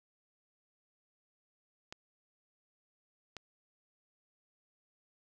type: clicks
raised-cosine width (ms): 0.2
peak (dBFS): -26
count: 2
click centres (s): 1.925 / 3.367
effects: none